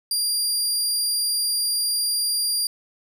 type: tone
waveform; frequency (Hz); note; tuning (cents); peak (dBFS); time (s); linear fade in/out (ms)
25% pulse; 4787; D8; +32; -16; 0.11-2.67; 2
effects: none